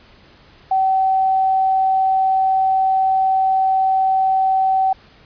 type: tone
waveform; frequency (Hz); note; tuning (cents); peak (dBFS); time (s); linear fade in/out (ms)
sine; 764; G5; -45; -13; 0.71-4.93; 5
effects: pink hiss -48 dBFS RMS until 5.25 s + resampled to 11025 Hz